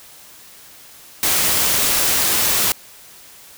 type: noise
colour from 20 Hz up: white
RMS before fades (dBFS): -17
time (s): 1.23-2.72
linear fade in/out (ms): 0
effects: white hiss -43 dBFS RMS until 3.57 s